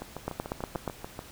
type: two click trains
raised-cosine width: 1 ms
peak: -16 / -22 dBFS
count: 6 / 9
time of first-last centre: 0.28-0.877 / 0.02-1.191 s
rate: 8.37 / 6.83 Hz
effects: pink hiss -49 dBFS RMS until 1.31 s